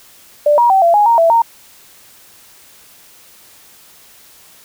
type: tone with pitch steps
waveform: sine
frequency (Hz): 590 / 952 / 770 / 680 / 830 / 930 / 664 / 923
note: D5 / A#5 / G5 / F5 / G#5 / A#5 / E5 / A#5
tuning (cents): +8 / +36 / -31 / -46 / -1 / -4 / +12 / -17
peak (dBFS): -7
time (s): 0.46-1.42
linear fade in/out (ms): 5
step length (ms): 120
effects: white hiss -44 dBFS RMS until 4.64 s